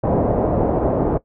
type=low-pass noise; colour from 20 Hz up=white; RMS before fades=-18 dBFS; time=0.03-1.18 s; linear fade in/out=10 ms; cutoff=670 Hz; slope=24 dB/octave; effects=noise-tail reverb RT60 0.1 s tail -17 dB re dry